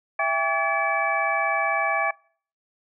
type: tone cluster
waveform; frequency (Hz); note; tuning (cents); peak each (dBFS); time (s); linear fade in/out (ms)
sine; 662 / 798 / 1141 / 1710 / 2302; E5 / G5 / C#6 / A6 / D7; +7 / +31 / +50 / -50 / -35; -27; 0.19-2.11; 5
effects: noise-tail reverb RT60 0.5 s tail -25 dB re dry